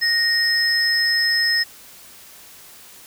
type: tone pair together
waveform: sine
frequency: 1860 / 5173 Hz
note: A#6 / E8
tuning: -4 / -33 cents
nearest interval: octave + tritone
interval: 1771 cents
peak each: -17 dBFS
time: 0.01-1.64 s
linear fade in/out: 20 ms
effects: tanh soft clip ceiling -12 dBFS + white hiss -44 dBFS RMS until 3.06 s